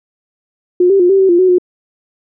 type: tone with pitch steps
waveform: sine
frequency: 358.3 / 392.3 / 355 / 389.2 / 382.3 / 346.7 / 371.2 / 359.7 Hz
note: F4 / G4 / F4 / G4 / G4 / F4 / F#4 / F#4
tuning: +44 / +1 / +28 / -12 / -43 / -13 / +6 / -49 cents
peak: -6 dBFS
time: 0.8-1.584 s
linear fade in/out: 5 ms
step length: 98 ms
effects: none